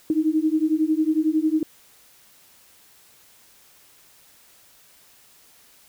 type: beating tone pair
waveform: sine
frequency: 307.6 / 318.6 Hz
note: D#4 / D#4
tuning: -20 / +41 cents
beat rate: 11 Hz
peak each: -21 / -21 dBFS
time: 0.1-1.63 s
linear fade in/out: 2 ms
effects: white hiss -54 dBFS RMS until 5.88 s